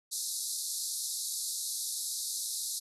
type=band-pass noise; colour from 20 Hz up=white; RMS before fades=-36 dBFS; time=0.11-2.8 s; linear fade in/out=20 ms; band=3800 to 12000 Hz; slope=96 dB/octave; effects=none